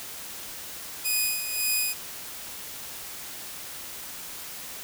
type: tone with tremolo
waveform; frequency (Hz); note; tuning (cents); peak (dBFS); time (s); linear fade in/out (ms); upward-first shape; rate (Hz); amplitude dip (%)
5% pulse; 2489; D#7; 0; -13; 1.04-1.94; 20; sine; 1.8; 60
effects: white hiss -39 dBFS RMS until 4.83 s